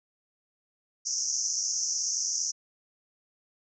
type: band-pass noise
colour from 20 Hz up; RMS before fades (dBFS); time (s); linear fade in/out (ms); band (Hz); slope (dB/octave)
white; -30; 1.05-2.52; 20; 5400 to 6500; 96
effects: none